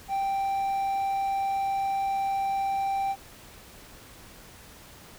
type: tone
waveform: triangle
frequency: 784 Hz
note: G5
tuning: in tune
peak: -23 dBFS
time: 0.08-3.16 s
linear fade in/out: 50 ms
effects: pink hiss -49 dBFS RMS until 5.18 s